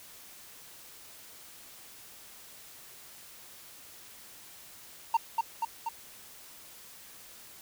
triangle tone with echo, 915 Hz, A#5, 32 cents flat, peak -19 dBFS, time 5.14-5.17 s, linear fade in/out 5 ms, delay 240 ms, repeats 3, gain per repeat -3 dB, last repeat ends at 5.89 s, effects white hiss -51 dBFS RMS until 7.61 s

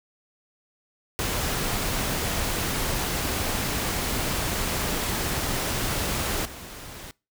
pink noise with level steps, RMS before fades -27 / -40 dBFS, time 1.19-7.11 s, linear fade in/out 0 ms, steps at 6.45 s, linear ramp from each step 5 ms, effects noise-tail reverb RT60 0.3 s tail -25 dB re dry

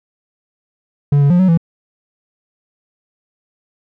triangle tone with pitch steps, 143.3 / 141.6 / 176.9 / 187.1 / 166.5 Hz, D3 / C#3 / F3 / F#3 / E3, -42 / +37 / +23 / +20 / +18 cents, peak -6 dBFS, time 1.12-1.575 s, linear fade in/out 5 ms, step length 91 ms, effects none

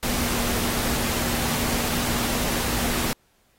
sine tone in noise, 238.7 Hz, A#3, 41 cents sharp, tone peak -31 dBFS, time 0.03-3.13 s, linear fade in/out 0 ms, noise pink, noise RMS -26 dBFS, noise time 0.03-3.13 s, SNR -8 dB, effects pink hiss -64 dBFS RMS until 3.58 s + AAC 48 kbps

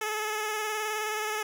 10% pulse tone with vibrato, 428.2 Hz, A4, 47 cents flat, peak -21 dBFS, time 0.01-1.43 s, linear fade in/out 5 ms, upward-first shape square, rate 19 Hz, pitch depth 24 cents each way, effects none

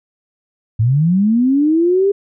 sine linear sweep, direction up, 103.83 to 406.2 Hz, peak -10 dBFS, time 0.79-2.12 s, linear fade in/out 10 ms, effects none

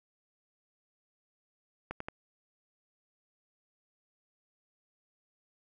clicks, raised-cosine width 0.5 ms, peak -22 dBFS, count 3, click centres 1.91 / 2.004 / 2.085 s, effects none

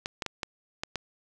clicks, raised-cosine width 0.2 ms, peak -14 dBFS, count 6, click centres 0.059 / 0.222 / 0.263 / 0.432 / 0.835 / 0.957 s, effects none

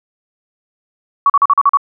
sine tone bursts, 1124 Hz, C#6, 24 cents sharp, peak -6 dBFS, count 7, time 1.26-1.772 s, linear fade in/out 2 ms, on 38 ms, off 41 ms, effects none

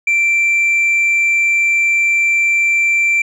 sine tone, 2349 Hz, D7, in tune, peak -8 dBFS, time 0.07-3.22 s, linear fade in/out 5 ms, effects tanh soft clip ceiling -10 dBFS

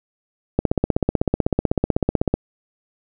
click train, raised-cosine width 2 ms, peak -3 dBFS, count 29, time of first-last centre 0.59-2.34 s, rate 16 Hz, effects none

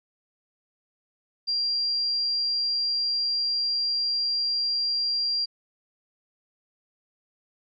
sine tone, 4758 Hz, D8, 22 cents sharp, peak -23 dBFS, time 1.47-5.46 s, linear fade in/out 20 ms, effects none

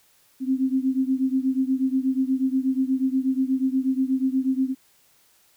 sine beating tone pair, 260.1 / 268.4 Hz, C4 / C4, -10 / +44 cents, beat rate 8.3 Hz, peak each -22 / -24 dBFS, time 0.4-4.75 s, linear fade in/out 50 ms, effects white hiss -60 dBFS RMS until 5.56 s

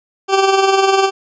20% pulse tone with tremolo, 388.3 Hz, G4, 16 cents flat, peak -3 dBFS, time 0.28-1.11 s, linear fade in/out 50 ms, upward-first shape triangle, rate 20 Hz, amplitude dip 60%, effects resampled to 16000 Hz

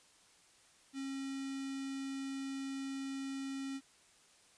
square tone with notch filter, 271.1 Hz, C#4, 38 cents flat, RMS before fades -41 dBFS, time 0.93-3.81 s, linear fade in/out 50 ms, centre 910 Hz, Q 0.95, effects white hiss -65 dBFS RMS until 4.57 s + resampled to 22050 Hz

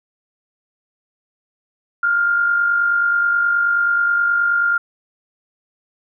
sine tone pair together, 1401 / 1450.4 Hz, F6 / F#6, +5 / -35 cents, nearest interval minor second, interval 60 cents, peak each -14 / -26 dBFS, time 2.03-4.78 s, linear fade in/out 5 ms, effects none

